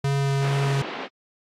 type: tone with vibrato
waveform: square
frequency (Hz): 138.59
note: C#3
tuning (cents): 0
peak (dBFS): -21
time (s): 0.04-0.82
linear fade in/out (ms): 5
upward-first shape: sine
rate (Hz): 2.4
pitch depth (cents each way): 8
type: band-pass noise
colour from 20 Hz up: pink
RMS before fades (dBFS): -33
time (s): 0.4-1.09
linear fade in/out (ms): 50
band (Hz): 250 to 3500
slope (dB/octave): 24
effects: low-pass 8000 Hz 12 dB/octave + AAC 64 kbps